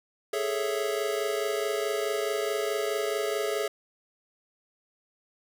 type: chord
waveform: square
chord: A major seventh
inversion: third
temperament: equal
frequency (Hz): 415.3 / 440 / 554.4 / 659.3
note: G#4 / A4 / C#5 / E5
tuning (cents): 0 / 0 / 0 / 0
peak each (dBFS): -31 / -34 / -35 / -35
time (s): 0.33-3.68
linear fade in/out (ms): 5
effects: none